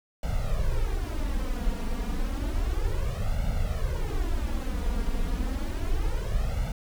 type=noise with flanger; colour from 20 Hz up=brown; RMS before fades=-27 dBFS; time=0.23-6.72 s; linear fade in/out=2 ms; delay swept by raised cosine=1.4 to 4.3 ms; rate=0.31 Hz; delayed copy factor=+1; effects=none